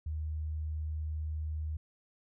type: tone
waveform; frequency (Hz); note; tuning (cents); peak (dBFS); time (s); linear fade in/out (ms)
sine; 77.4; D#2; -9; -33; 0.06-1.77; 5
effects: none